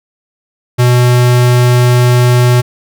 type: tone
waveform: square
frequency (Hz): 123.2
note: B2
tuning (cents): -4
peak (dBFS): -6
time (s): 0.78-2.62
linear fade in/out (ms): 20
effects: none